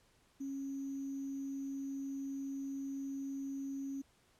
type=tone with sample-and-hold; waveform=sine; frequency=273.9 Hz; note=C#4; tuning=21 cents flat; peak=-38 dBFS; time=0.4-4.02 s; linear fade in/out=10 ms; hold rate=6300 Hz; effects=pink hiss -70 dBFS RMS until 4.39 s + low-pass 11000 Hz 12 dB/octave